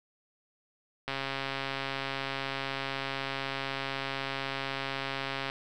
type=click train; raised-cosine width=0.3 ms; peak=-17 dBFS; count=602; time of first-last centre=1.08-5.499 s; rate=136 Hz; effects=none